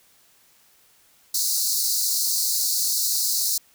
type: high-pass noise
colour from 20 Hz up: pink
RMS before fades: -23 dBFS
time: 1.34-3.58 s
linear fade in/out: 5 ms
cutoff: 4100 Hz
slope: 96 dB/octave
effects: white hiss -58 dBFS RMS until 3.74 s